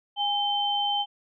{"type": "tone pair together", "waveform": "sine", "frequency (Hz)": [820, 3096], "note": ["G#5", "G7"], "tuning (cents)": [-22, -22], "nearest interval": "octave + major seventh", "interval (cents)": 2300, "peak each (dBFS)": -26, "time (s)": [0.16, 1.06], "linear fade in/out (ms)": 50, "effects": []}